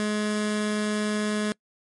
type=tone pair together; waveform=sawtooth; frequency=211 / 844 Hz; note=G#3 / G#5; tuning=+28 / +28 cents; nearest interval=2 octaves; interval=2400 cents; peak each=-20 / -31 dBFS; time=0-1.52 s; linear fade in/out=0 ms; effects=noise-tail reverb RT60 0.1 s tail -25 dB re dry + MP3 48 kbps